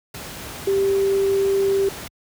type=tone in noise; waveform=sine; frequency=392 Hz; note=G4; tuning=in tune; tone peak=-16 dBFS; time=0.67-1.89 s; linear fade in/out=5 ms; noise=pink; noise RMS=-34 dBFS; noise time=0.14-2.08 s; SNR=+15 dB; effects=high-pass 60 Hz 12 dB/octave